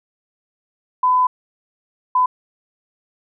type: tone bursts at uneven times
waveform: sine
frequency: 1006 Hz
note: B5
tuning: 32 cents sharp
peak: -12 dBFS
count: 2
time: 1.03-1.27 / 2.15-2.26 s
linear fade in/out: 5 ms
effects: none